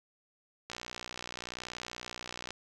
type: click train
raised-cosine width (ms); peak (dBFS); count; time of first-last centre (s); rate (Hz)
0.2; -22; 111; 0.7-2.506; 60.9
effects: none